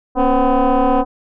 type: tone with frequency modulation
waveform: sine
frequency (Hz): 238.3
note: A#3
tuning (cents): +38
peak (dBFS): -9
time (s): 0.15-1.05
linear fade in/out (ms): 50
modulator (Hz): 256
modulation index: 3
effects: tanh soft clip ceiling -9 dBFS